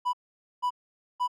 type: tone bursts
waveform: triangle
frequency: 988 Hz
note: B5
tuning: in tune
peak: -22 dBFS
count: 3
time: 0.05-1.279 s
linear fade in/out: 20 ms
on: 83 ms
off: 490 ms
effects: none